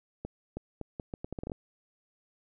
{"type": "accelerating click train", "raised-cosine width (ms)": 2, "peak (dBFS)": -23, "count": 12, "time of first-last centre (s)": [0.25, 1.518], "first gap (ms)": 320, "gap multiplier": 0.76, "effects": []}